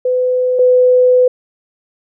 sine tone pair in turn, 504 / 502 Hz, B4 / B4, +35 / +28 cents, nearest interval unison, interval 7 cents, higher first, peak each -11 / -6 dBFS, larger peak second, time 0.05-0.59 / 0.59-1.28 s, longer second, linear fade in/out 5 ms, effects none

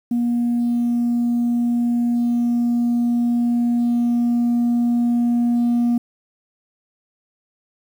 sine tone with level ramp, 238.6 Hz, A#3, 41 cents sharp, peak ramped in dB -15 to -12 dBFS, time 0.11-5.98 s, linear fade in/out 5 ms, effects tanh soft clip ceiling -14 dBFS + 8-bit

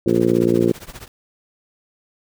harmonic tone, 58.27 Hz, A#1, in tune, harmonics 2 / 3 / 4 / 5 / 6 / 7 / 8 / 9, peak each -26 / -23 / -21 / -25 / -17 / -22 / -25 / -28 dBFS, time 0.06-0.72 s, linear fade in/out 5 ms
pink noise with tremolo, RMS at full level -34 dBFS, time 0.08-1.08 s, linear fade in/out 2 ms, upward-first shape triangle, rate 15 Hz, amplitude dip 95%
effects none

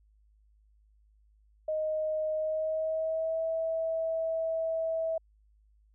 sine tone with pitch glide, 622.3 to 650.2 Hz, D#5 to E5, 0 to -24 cents, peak -28 dBFS, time 1.68-5.18 s, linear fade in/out 5 ms, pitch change +76 cents, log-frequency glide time 2.35-3.42 s, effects added 52 Hz sine -61 dBFS peak until 5.94 s

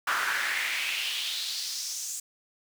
brown noise with high-pass filter sweep, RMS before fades -31 dBFS, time 0.07-2.2 s, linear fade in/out 5 ms, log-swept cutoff 1300 to 7300 Hz, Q 3.3, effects none

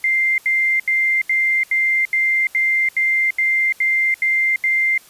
sine tone bursts, 2094 Hz, C7, 1 cent sharp, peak -14 dBFS, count 12, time 0.04-4.978 s, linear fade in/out 2 ms, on 340 ms, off 78 ms, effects white hiss -47 dBFS RMS until 5.09 s + resampled to 32000 Hz

